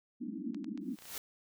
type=band-pass noise; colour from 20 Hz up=white; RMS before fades=-40 dBFS; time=0.2-0.96 s; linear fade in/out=20 ms; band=190 to 320 Hz; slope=96 dB/octave
type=clicks; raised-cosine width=0.2 ms; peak=-35 dBFS; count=7; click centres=0.546 / 0.644 / 0.776 / 0.988 / 1.022 / 1.055 / 1.163 s
type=noise with exponential growth; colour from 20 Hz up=white; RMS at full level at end=-39 dBFS; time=0.81-1.18 s; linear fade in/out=1 ms; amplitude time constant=79 ms
effects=none